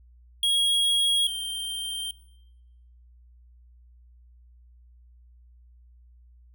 square tone pair in turn, 3298 / 3157 Hz, G#7 / G7, -13 / +12 cents, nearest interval minor second, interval 75 cents, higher first, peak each -21 / -30 dBFS, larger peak first, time 0.43-1.27 / 1.27-2.11 s, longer neither, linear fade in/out 2 ms, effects noise-tail reverb RT60 1.0 s tail -22 dB re dry + added 60 Hz sine -51 dBFS peak until 6.54 s

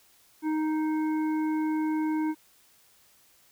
harmonic tone, 311.1 Hz, D#4, in tune, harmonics 1 / 3 / 5 / 7, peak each -25 / -36 / -45 / -46 dBFS, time 0.42-2.35 s, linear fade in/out 50 ms, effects white hiss -61 dBFS RMS until 3.51 s

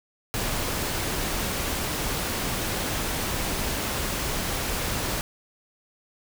pink noise, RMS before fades -28 dBFS, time 0.34-5.21 s, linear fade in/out 0 ms, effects none

